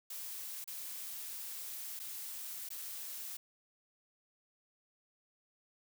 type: noise with dropouts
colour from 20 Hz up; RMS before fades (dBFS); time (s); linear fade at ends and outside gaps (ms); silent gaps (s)
blue; -44; 0.1-3.37; 5; 0.643-0.675 / 1.993-1.998 / 2.69-2.703
effects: none